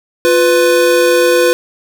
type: tone pair together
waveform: square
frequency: 351.6 / 498 Hz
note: F4 / B4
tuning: +12 / +14 cents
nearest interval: tritone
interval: 602 cents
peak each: -13 / -10 dBFS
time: 0.25-1.53 s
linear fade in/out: 0 ms
effects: none